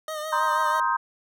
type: tone with vibrato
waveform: 25% pulse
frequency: 617 Hz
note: D#5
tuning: 15 cents flat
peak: -26 dBFS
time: 0.08-0.8 s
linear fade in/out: 2 ms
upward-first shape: triangle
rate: 6.2 Hz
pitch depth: 48 cents each way
type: chord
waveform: sine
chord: C minor seventh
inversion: third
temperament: just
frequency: 941.9 / 1046.5 / 1255.8 / 1569.8 Hz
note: Bb5 / C6 / Eb6 / G6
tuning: +18 / 0 / +16 / +2 cents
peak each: -25 / -25 / -28 / -29 dBFS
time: 0.32-0.97 s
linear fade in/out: 10 ms
effects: none